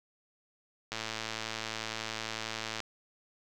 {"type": "click train", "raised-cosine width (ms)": 0.2, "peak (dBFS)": -18, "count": 210, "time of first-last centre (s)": [0.92, 2.803], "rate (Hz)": 111, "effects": []}